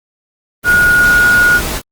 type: tone in noise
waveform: sine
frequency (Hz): 1443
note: F#6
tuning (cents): -44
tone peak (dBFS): -6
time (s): 0.64-1.61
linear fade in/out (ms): 50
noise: pink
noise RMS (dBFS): -19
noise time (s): 0.63-1.82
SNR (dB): +10
effects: Opus 24 kbps